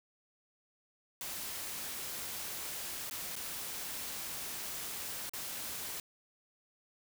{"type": "noise with dropouts", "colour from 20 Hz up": "white", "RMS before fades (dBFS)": -41, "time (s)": [1.21, 6], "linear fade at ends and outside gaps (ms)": 1, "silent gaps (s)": [[3.098, 3.11], [3.355, 3.363], [5.295, 5.335]], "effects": []}